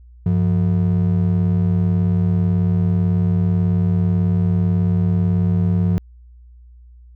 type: ring-modulated tone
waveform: triangle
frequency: 136.6 Hz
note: C#3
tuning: 25 cents flat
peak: -9 dBFS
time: 0.26-5.98 s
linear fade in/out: 0 ms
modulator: 39.1 Hz
effects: added 60 Hz sine -41 dBFS peak until 7.15 s